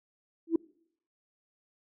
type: tone with exponential growth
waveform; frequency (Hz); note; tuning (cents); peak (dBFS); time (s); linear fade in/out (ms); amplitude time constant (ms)
sine; 329.6; E4; 0; -17; 0.47-0.56; 5; 19
effects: noise-tail reverb RT60 0.7 s tail -25 dB re dry + tanh soft clip ceiling -16 dBFS